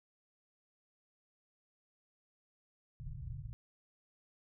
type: low-pass noise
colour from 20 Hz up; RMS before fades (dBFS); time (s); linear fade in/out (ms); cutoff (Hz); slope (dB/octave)
white; -44; 3-3.53; 0; 150; 96
effects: none